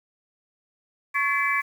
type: tone cluster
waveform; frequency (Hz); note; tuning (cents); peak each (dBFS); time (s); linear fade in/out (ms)
sine; 1111 / 1717 / 2033 / 2312; C#6 / A6 / B6 / D7; +4 / -43 / +50 / -28; -26 / -27 / -27 / -26; 1.14-1.62; 20
effects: 8-bit